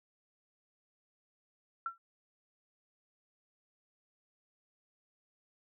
sine tone with exponential decay, 1354 Hz, E6, 46 cents sharp, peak -30 dBFS, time 1.86-1.98 s, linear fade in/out 2 ms, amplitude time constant 25 ms, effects none

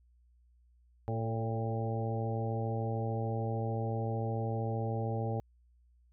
harmonic tone with a mistuned harmonic, 113.3 Hz, A#2, 49 cents flat, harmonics 1 / 2 / 3 / 4 / 5 / 6 / 7, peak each -33 / -41 / -44 / -40 / -42 / -47 / -41 dBFS, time 1.08-5.4 s, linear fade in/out 0 ms, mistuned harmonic 4, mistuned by -27 cents, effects added 60 Hz sine -62 dBFS peak until 6.12 s

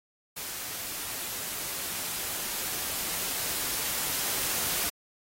white noise with level ramp, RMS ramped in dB -37 to -29 dBFS, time 0.36-4.9 s, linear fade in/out 10 ms, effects AAC 48 kbps

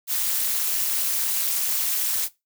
blue noise with amplitude modulation, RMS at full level -20 dBFS, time 0.07-2.29 s, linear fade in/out 50 ms, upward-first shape sine, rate 237 Hz, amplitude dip 95%, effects noise-tail reverb RT60 0.2 s tail -18 dB re dry

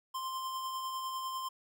square tone with tremolo, 1046.5 Hz, C6, in tune, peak -35 dBFS, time 0.14-1.49 s, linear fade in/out 10 ms, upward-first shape triangle, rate 10 Hz, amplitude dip 35%, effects none

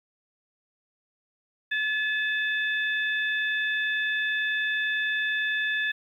sine tone cluster, 1720 / 2589 / 3540 Hz, A6 / E7 / A7, -40 / -32 / +10 cents, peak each -25 / -34 / -34 dBFS, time 1.71-5.92 s, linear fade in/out 10 ms, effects 10-bit

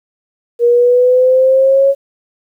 sine exponential sweep, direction up, 473 to 554 Hz, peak -6 dBFS, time 0.59-1.95 s, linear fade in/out 50 ms, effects 8-bit

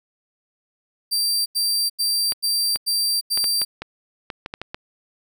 sawtooth tone bursts, 4699 Hz, D8, in tune, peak -16 dBFS, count 6, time 1.11-3.65 s, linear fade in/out 20 ms, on 350 ms, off 88 ms
clicks, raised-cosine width 0.3 ms, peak -14 dBFS, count 11, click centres 2.322 / 2.759 / 3.375 / 3.442 / 3.617 / 3.82 / 4.302 / 4.461 / 4.539 / 4.616 / 4.745 s
effects none

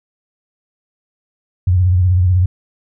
sine tone with vibrato, 90.7 Hz, F#2, 34 cents flat, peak -9 dBFS, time 1.67-2.46 s, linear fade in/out 5 ms, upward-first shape triangle, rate 16 Hz, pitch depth 94 cents each way, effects none

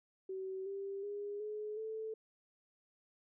sine tone with pitch steps, 380 / 394.1 / 408.7 / 423.8 / 439.5 Hz, F#4 / G4 / G#4 / G#4 / A4, +46 / +9 / -28 / +35 / -2 cents, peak -39 dBFS, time 0.29-2.14 s, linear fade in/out 5 ms, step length 370 ms, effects none

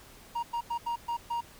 triangle tone bursts at uneven times, 941 Hz, A#5, 16 cents sharp, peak -27 dBFS, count 6, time 0.35-0.43 / 0.53-0.61 / 0.7-0.78 / 0.86-0.96 / 1.08-1.17 / 1.3-1.41 s, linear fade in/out 10 ms, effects pink hiss -53 dBFS RMS until 1.59 s

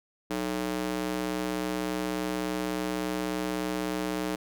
square tone with high-pass filter, 61.74 Hz, B1, in tune, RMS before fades -31 dBFS, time 0.3-4.36 s, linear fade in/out 10 ms, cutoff 280 Hz, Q 1.4, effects none

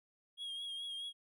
triangle tone with vibrato, 3272 Hz, G#7, 26 cents flat, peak -39 dBFS, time 0.37-1.13 s, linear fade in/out 50 ms, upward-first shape triangle, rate 4.7 Hz, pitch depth 42 cents each way, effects none

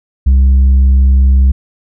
sine tone with tanh clipping, 66.1 Hz, C2, 18 cents sharp, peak -5 dBFS, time 0.26-1.52 s, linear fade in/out 10 ms, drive 3 dB, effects none

